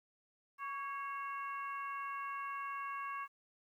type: harmonic tone with a mistuned harmonic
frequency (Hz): 548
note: C#5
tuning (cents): -20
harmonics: 2 / 3 / 4 / 5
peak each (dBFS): -40 / -48 / -51 / -53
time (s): 0.58-3.28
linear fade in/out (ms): 50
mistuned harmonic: 2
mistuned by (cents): +38
effects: 12-bit